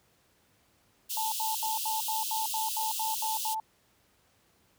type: high-pass noise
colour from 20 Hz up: white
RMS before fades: -34 dBFS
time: 1.09-3.55 s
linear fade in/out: 20 ms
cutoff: 2700 Hz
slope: 96 dB/octave
type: tone bursts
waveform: sine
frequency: 880 Hz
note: A5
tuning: in tune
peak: -30 dBFS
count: 11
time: 1.17-3.6 s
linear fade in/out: 2 ms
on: 150 ms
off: 78 ms
effects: pink hiss -67 dBFS RMS until 4.78 s + high-pass 60 Hz 12 dB/octave